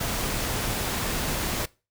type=noise; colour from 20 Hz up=pink; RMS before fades=-28 dBFS; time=0-1.66 s; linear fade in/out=10 ms; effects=noise-tail reverb RT60 0.3 s tail -22 dB re dry